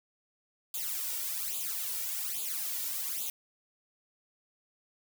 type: noise with flanger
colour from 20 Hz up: blue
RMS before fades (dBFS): -35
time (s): 0.74-3.3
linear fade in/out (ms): 2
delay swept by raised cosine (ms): 0.27 to 2.17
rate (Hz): 1.2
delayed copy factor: +1
effects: none